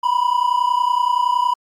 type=tone pair together; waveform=triangle; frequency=969.3 / 1000 Hz; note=B5 / B5; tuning=-33 / +21 cents; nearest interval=minor second; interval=54 cents; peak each=-16 dBFS; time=0.03-1.54 s; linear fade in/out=10 ms; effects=Opus 48 kbps